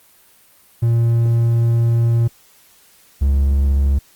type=tone pair in turn; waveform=triangle; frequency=116.54 / 69.3 Hz; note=A#2 / C#2; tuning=0 / 0 cents; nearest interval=major sixth; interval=900 cents; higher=first; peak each=-10 dBFS; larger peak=neither; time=0.82-2.28 / 3.21-3.99 s; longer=first; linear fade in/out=10 ms; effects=white hiss -51 dBFS RMS until 4.15 s + Opus 32 kbps